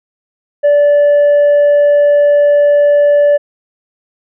triangle tone with tanh clipping, 581 Hz, D5, 19 cents flat, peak -6 dBFS, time 0.63-3.38 s, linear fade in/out 20 ms, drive 7 dB, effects none

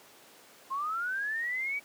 sine linear sweep, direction up, 1046.5 to 2300 Hz, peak -30 dBFS, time 0.7-1.8 s, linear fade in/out 20 ms, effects pink hiss -55 dBFS RMS until 1.84 s + high-pass 300 Hz 12 dB/octave

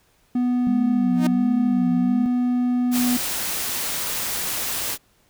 triangle tone, 246.9 Hz, B3, in tune, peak -16 dBFS, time 0.35-3.17 s, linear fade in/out 5 ms
sine tone with vibrato, 195.2 Hz, G3, 7 cents flat, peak -22 dBFS, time 0.67-2.26 s, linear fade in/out 0 ms, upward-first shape sine, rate 1.4 Hz, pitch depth 170 cents each way
sawtooth tone with exponential growth, 308.5 Hz, D#4, 15 cents flat, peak -16 dBFS, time 1.11-1.27 s, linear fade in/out 5 ms, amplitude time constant 34 ms
white noise, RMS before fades -26 dBFS, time 2.91-4.98 s, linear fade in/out 50 ms
effects pink hiss -61 dBFS RMS until 5.29 s

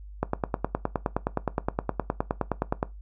click train, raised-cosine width 1 ms, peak -10 dBFS, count 26, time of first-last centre 0.23-2.829 s, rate 9.62 Hz, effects noise-tail reverb RT60 0.2 s tail -18 dB re dry + added 50 Hz sine -40 dBFS peak until 3.01 s

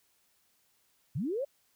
sine linear sweep, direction up, 105.5 to 587.3 Hz, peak -30 dBFS, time 1.15-1.45 s, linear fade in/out 10 ms, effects white hiss -71 dBFS RMS until 1.75 s

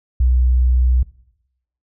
sine tone, 62.4 Hz, B1, 19 cents sharp, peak -11 dBFS, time 0.2-1.03 s, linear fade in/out 5 ms, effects noise-tail reverb RT60 0.8 s tail -20 dB re dry

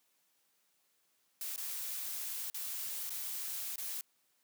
blue noise with dropouts, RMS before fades -40 dBFS, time 1.41-4.01 s, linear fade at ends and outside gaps 1 ms, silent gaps 1.561-1.578 / 2.5-2.544 / 3.095-3.104 / 3.759-3.781 s, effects white hiss -75 dBFS RMS until 4.43 s + high-pass 150 Hz 12 dB/octave

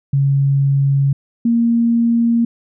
sine tone pair in turn, 138.59 / 233.1 Hz, C#3 / A#3, 0 / 0 cents, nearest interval major sixth, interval 900 cents, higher second, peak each -11 dBFS, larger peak neither, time 0.13-1.13 / 1.45-2.45 s, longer neither, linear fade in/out 5 ms, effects none

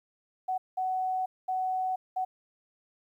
sine tone bursts at uneven times, 747 Hz, F#5, 16 cents sharp, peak -27 dBFS, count 4, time 0.48-0.58 / 0.77-1.26 / 1.48-1.96 / 2.16-2.25 s, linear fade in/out 10 ms, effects 11-bit

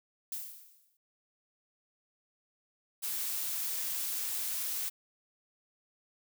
violet noise with exponential decay, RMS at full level -36 dBFS, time 0.32-0.97 s, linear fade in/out 2 ms, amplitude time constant 140 ms
blue noise, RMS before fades -35 dBFS, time 3.02-4.9 s, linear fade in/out 20 ms
effects none

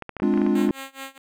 clicks, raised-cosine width 0.5 ms, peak -18 dBFS, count 10, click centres 0.023 / 0.093 / 0.167 / 0.2 / 0.231 / 0.339 / 0.376 / 0.417 / 0.465 / 0.691 s
triangle chord, D half-diminished seventh, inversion second, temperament equal with one note detuned, 207.7 / 258.5 / 293.7 / 349.2 Hz, Ab3 / C4 / D4 / F4, 0 / -21 / 0 / 0 cents, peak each -20 / -23 / -21 / -22 dBFS, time 0.22-0.71 s, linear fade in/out 2 ms
5% pulse tone with tremolo, 269.6 Hz, C#4, 48 cents flat, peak -21 dBFS, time 0.55-1.18 s, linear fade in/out 2 ms, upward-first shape sine, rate 4.7 Hz, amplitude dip 95%
effects none

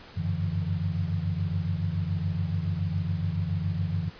sine tone cluster, 93.4 / 100.5 / 146.2 / 167.6 Hz, F#2 / G2 / D3 / E3, +17 / +44 / -7 / +29 cents, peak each -29 / -33 / -33 / -31 dBFS, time 0.16-4.1 s, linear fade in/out 20 ms, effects pink hiss -48 dBFS RMS until 4.19 s + resampled to 11025 Hz

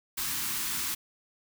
white band-stop noise, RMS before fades -32 dBFS, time 0.17-0.95 s, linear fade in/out 10 ms, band 360 to 890 Hz, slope 48 dB/octave, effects none

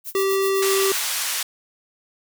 violet noise with tremolo, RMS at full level -29 dBFS, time 0.04-1.09 s, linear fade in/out 50 ms, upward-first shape sine, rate 7.8 Hz, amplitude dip 95%
square tone, 388.8 Hz, G4, 14 cents flat, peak -19 dBFS, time 0.15-0.92 s, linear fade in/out 2 ms
white band-pass noise, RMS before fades -25 dBFS, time 0.62-1.43 s, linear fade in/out 5 ms, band 1000 to 11000 Hz, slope 12 dB/octave
effects none

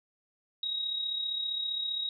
sine tone with amplitude modulation, 3800 Hz, A#7, 33 cents sharp, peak -28 dBFS, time 0.63-2.09 s, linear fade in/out 2 ms, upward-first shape sine, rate 35.2 Hz, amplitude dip 50%, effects none

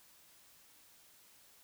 silence, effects white hiss -63 dBFS RMS until 1.63 s

